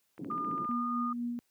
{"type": "click train", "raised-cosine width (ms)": 0.5, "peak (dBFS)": -37, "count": 9, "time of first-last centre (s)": [0.18, 0.713], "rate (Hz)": 15}
{"type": "band-pass noise", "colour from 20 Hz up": "pink", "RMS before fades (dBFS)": -41, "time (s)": [0.19, 0.66], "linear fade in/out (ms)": 5, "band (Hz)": [190, 340], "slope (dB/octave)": 24}
{"type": "tone with pitch glide", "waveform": "sine", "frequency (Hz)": [1211, 1224.4], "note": ["D#6", "D#6"], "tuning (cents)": [-47, -28], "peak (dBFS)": -32, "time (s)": [0.3, 1.13], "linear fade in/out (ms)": 5, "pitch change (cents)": 19, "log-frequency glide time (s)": [0.74, 0.85]}
{"type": "tone with tremolo", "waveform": "sine", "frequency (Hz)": 239.5, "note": "A#3", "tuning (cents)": 47, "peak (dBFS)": -31, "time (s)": [0.69, 1.39], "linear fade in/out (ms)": 0, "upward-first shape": "sine", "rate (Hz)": 4, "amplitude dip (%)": 35}
{"effects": ["white hiss -75 dBFS RMS until 1.5 s", "high-pass 80 Hz 12 dB/octave"]}